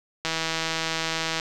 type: click train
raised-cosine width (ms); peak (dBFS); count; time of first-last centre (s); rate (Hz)
0.2; -9; 187; 0.25-1.398; 162
effects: none